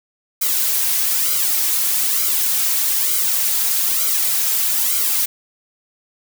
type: noise with flanger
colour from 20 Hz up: blue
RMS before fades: -18 dBFS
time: 0.41-5.26 s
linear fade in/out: 10 ms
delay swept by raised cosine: 1.1 to 3.5 ms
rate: 1.1 Hz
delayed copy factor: -0.8
effects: none